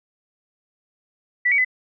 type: tone with pitch steps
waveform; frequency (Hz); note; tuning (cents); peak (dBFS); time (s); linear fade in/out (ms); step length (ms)
sine; 1966 / 2253 / 2015; B6 / C#7 / B6; -8 / +28 / +34; -15; 1.45-1.648; 10; 66
effects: none